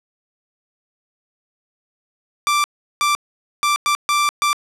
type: tone bursts at uneven times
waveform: sawtooth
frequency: 1174.7 Hz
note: D6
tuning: in tune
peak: -11 dBFS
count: 6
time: 2.47-2.64 / 3.01-3.15 / 3.63-3.76 / 3.86-3.95 / 4.09-4.29 / 4.42-4.53 s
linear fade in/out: 0 ms
effects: low-pass 11000 Hz 12 dB/octave